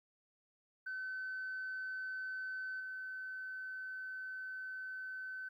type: tone with level steps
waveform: sine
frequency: 1523 Hz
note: F#6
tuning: 50 cents sharp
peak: -38 / -41 dBFS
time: 0.86-5.49 s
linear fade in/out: 10 ms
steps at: 2.8 s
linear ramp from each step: 2 ms
effects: tanh soft clip ceiling -36 dBFS + 13-bit